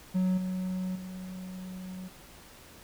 triangle tone with level steps, 185 Hz, F#3, in tune, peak -22 / -28 / -36 dBFS, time 0.14-2.09 s, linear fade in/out 20 ms, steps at 0.37 / 0.95 s, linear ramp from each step 10 ms, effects pink hiss -52 dBFS RMS until 2.83 s

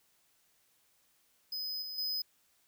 square tone with level steps, 5030 Hz, D#8, 18 cents sharp, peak -36 / -40 / -33 dBFS, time 1.52-2.22 s, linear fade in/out 5 ms, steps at 1.82 / 1.98 s, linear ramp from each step 2 ms, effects white hiss -71 dBFS RMS until 2.67 s

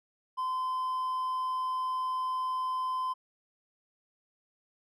triangle tone with hard clipping, 1027 Hz, C6, 33 cents flat, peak -30 dBFS, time 0.37-3.14 s, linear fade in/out 20 ms, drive 5 dB, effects none

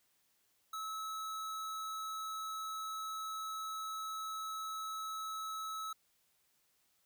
square tone, 1297 Hz, E6, 28 cents flat, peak -40 dBFS, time 0.73-5.93 s, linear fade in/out 5 ms, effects white hiss -75 dBFS RMS until 7.05 s

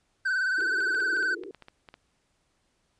triangle tone with vibrato, 1521 Hz, F#6, 47 cents sharp, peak -22 dBFS, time 0.25-1.35 s, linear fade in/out 10 ms, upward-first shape triangle, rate 19 Hz, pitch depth 71 cents each way
pink band-pass noise, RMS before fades -41 dBFS, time 0.58-1.51 s, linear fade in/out 2 ms, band 320 to 450 Hz, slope 96 dB/octave
clicks, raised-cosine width 0.3 ms, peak -30 dBFS, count 12, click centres 0.607 / 0.806 / 0.947 / 1.004 / 1.166 / 1.228 / 1.436 / 1.547 / 1.623 / 1.684 / 1.888 / 1.941 s
effects pink hiss -72 dBFS RMS until 2.99 s + resampled to 22050 Hz

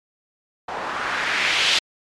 blue noise with low-pass filter sweep, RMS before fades -22 dBFS, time 0.68-1.79 s, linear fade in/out 5 ms, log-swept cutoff 840 to 3600 Hz, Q 1.7, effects low-pass 8000 Hz 12 dB/octave + MP3 96 kbps

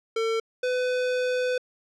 square tone pair in turn, 450 / 501.9 Hz, A4 / B4, +39 / +28 cents, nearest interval major second, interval 189 cents, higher second, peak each -24 dBFS, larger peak neither, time 0.16-0.4 / 0.63-1.58 s, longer second, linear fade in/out 5 ms, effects low-pass 5000 Hz 12 dB/octave

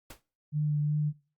pink noise with exponential decay, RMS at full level -41 dBFS, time 0.1-0.22 s, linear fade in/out 5 ms, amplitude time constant 26 ms
sine tone with vibrato, 149.2 Hz, D3, 28 cents sharp, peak -25 dBFS, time 0.52-1.13 s, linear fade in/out 50 ms, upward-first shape triangle, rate 2.7 Hz, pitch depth 19 cents each way
effects noise-tail reverb RT60 0.4 s tail -22 dB re dry + Opus 48 kbps

